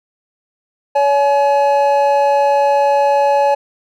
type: tone pair together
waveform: triangle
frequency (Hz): 565 / 848.2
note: C#5 / G#5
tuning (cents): +33 / +36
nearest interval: perfect fifth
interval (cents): 703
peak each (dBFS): -11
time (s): 0.95-3.55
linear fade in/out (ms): 10
effects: none